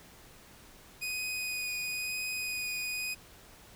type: tone with vibrato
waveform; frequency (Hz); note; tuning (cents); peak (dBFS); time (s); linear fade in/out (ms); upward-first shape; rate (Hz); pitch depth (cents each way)
sawtooth; 2489; D#7; 0; -30; 1.01-3.15; 20; sine; 1; 10
effects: pink hiss -55 dBFS RMS until 3.75 s